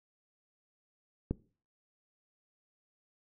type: click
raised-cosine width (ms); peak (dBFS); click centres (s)
3; -18; 1.31
effects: noise-tail reverb RT60 0.4 s tail -20 dB re dry